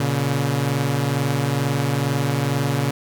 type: tone pair together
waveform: sawtooth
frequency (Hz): 119.09 / 141.3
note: A#2 / C#3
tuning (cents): +37 / +34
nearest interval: minor third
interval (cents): 297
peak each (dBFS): -19 / -17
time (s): 0-2.91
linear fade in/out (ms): 5
effects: none